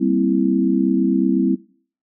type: chord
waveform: sine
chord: C dominant seventh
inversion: second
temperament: equal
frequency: 196 / 233.1 / 261.6 / 329.6 Hz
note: G3 / Bb3 / C4 / E4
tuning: 0 / 0 / 0 / 0 cents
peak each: -20 / -24 / -18 / -20 dBFS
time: 0-1.56 s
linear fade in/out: 20 ms
effects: noise-tail reverb RT60 0.5 s tail -22 dB re dry